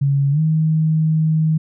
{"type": "tone with pitch glide", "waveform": "sine", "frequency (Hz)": [139.7, 157.72], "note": ["C#3", "D#3"], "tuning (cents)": [14, 24], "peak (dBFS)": -13, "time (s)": [0.01, 1.58], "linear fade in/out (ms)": 10, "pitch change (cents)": 210, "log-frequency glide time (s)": [0.31, 0.4], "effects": []}